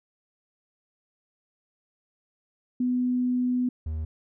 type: tone pair in turn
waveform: sine / triangle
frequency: 249.2 / 78.49 Hz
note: B3 / D#2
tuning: +16 / +16 cents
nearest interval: octave + minor sixth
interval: 2000 cents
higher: first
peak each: -22 / -26 dBFS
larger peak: first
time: 2.8-3.69 / 3.86-4.05 s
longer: first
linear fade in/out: 5 ms
effects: none